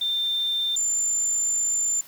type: tone pair in turn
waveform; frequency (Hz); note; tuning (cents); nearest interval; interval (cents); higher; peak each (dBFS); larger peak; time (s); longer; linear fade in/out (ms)
sine; 3586 / 7172; A7 / A8; +32 / +32; octave; 1200; second; -22 / -21; second; 0.01-0.76 / 0.76-2.01; second; 5
effects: white hiss -48 dBFS RMS until 2.07 s